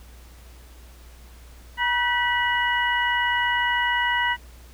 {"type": "tone cluster", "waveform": "sine", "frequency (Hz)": [961, 1517, 1950, 2917], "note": ["B5", "F#6", "B6", "F#7"], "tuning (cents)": [-48, 43, -23, -25], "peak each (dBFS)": [-24, -29, -23, -29], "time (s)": [1.77, 4.37], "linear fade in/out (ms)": 50, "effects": ["added 60 Hz sine -44 dBFS peak until 4.73 s", "pink hiss -52 dBFS RMS until 4.73 s"]}